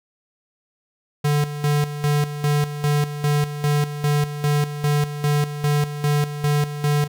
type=tone with tremolo; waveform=square; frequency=146.83 Hz; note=D3; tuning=in tune; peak=-17 dBFS; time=1.24-7.08 s; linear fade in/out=10 ms; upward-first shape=square; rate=2.5 Hz; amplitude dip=70%; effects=none